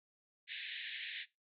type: band-pass noise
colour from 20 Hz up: pink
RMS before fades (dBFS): -45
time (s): 0.47-1.26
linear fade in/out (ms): 50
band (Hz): 1700 to 3900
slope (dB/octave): 96
effects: noise-tail reverb RT60 0.2 s tail -18 dB re dry